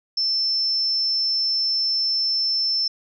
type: tone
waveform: sine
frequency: 5320 Hz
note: E8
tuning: 15 cents sharp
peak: -19 dBFS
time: 0.17-2.88 s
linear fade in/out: 5 ms
effects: none